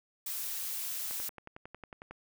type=noise; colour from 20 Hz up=blue; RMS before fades=-37 dBFS; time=0.26-1.29 s; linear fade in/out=5 ms
type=click train; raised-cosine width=0.5 ms; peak=-30 dBFS; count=12; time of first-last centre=1.11-2.11 s; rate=11 Hz
effects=none